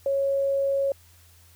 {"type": "tone", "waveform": "sine", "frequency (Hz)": 551, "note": "C#5", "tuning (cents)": -11, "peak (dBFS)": -21, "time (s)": [0.06, 0.92], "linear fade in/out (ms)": 2, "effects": ["added 85 Hz sine -54 dBFS peak until 1.55 s", "white hiss -57 dBFS RMS until 1.55 s"]}